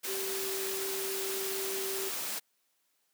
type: tone in noise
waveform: sine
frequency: 387.1 Hz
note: G4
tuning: 22 cents flat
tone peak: -36 dBFS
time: 0.07-2.1 s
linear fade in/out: 20 ms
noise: white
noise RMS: -36 dBFS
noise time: 0.03-2.4 s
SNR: -3 dB
effects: white hiss -75 dBFS RMS until 3.13 s + high-pass 200 Hz 12 dB/octave